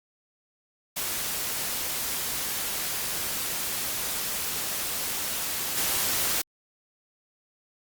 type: noise with level steps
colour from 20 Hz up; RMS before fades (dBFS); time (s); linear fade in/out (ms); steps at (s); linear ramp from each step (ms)
white; -30 / -26; 0.96-6.42; 10; 5.77; 2
effects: Opus 48 kbps